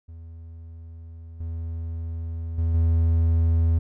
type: tone with level steps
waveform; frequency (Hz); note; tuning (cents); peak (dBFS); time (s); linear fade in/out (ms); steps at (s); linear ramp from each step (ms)
triangle; 82.41; E2; 0; -36 / -26 / -18 / -15; 0.08-3.79; 10; 1.4 / 2.58 / 2.74; 5
effects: none